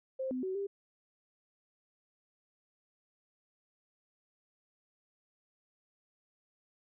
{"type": "tone with pitch steps", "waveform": "sine", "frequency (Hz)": [526, 255.2, 376.6, 398], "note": ["C5", "C4", "F#4", "G4"], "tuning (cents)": [9, -43, 31, 26], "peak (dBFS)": -33, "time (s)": [0.19, 0.67], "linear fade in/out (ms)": 10, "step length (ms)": 120, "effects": []}